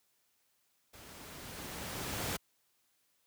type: noise with level ramp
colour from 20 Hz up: pink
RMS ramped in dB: -53 to -35 dBFS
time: 0.93-2.37 s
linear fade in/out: 10 ms
effects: white hiss -75 dBFS RMS until 3.26 s + high-pass 60 Hz 12 dB/octave